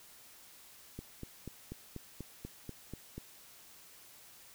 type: click train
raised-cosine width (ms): 3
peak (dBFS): -29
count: 10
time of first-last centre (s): 0.99-3.18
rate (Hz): 4.11
effects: white hiss -57 dBFS RMS until 4.54 s